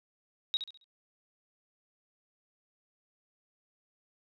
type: tone with echo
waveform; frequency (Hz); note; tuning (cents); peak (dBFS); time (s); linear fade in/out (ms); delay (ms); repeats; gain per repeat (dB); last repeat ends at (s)
sine; 3803; A#7; +34; -26; 0.54-0.57; 0; 68; 4; -9; 0.842
effects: none